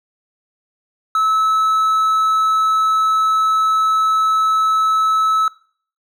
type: tone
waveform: triangle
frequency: 1300 Hz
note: E6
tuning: 24 cents flat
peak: -11 dBFS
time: 1.15-5.48 s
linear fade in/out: 2 ms
effects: noise-tail reverb RT60 0.5 s tail -21 dB re dry